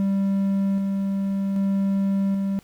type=tone with tremolo; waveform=triangle; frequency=196 Hz; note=G3; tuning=in tune; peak=-17 dBFS; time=0-2.59 s; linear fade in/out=0 ms; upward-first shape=square; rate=0.64 Hz; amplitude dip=25%; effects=pink hiss -55 dBFS RMS until 2.63 s